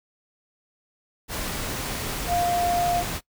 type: tone in noise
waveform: sine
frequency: 701 Hz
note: F5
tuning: 6 cents sharp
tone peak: -21 dBFS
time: 2.27-3.04 s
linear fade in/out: 50 ms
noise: pink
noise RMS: -30 dBFS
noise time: 1.28-3.21 s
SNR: +6 dB
effects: noise-tail reverb RT60 0.1 s tail -21 dB re dry